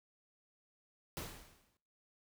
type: noise with exponential decay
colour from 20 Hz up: pink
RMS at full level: -41 dBFS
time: 1.17-1.77 s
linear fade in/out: 0 ms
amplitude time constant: 130 ms
effects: noise-tail reverb RT60 0.7 s tail -22 dB re dry